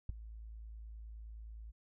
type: tone with ADSR envelope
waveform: sine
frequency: 54.8 Hz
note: A1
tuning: 6 cents flat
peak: -29 dBFS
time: 0.09-1.72 s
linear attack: 4 ms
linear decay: 10 ms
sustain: -17 dB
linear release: 23 ms
effects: none